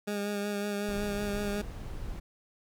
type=tone with vibrato; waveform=20% pulse; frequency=204.5 Hz; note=G#3; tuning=26 cents flat; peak=-26 dBFS; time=0.07-1.62 s; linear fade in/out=10 ms; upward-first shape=sine; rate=5.4 Hz; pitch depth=22 cents each way
type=noise; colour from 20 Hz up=brown; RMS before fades=-39 dBFS; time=0.88-2.2 s; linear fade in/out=10 ms
effects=none